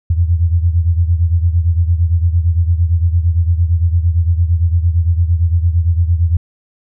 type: beating tone pair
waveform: sine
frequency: 83.1 / 91.9 Hz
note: E2 / F#2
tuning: +15 / -11 cents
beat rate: 8.8 Hz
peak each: -11 / -16 dBFS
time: 0.1-6.37 s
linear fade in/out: 5 ms
effects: none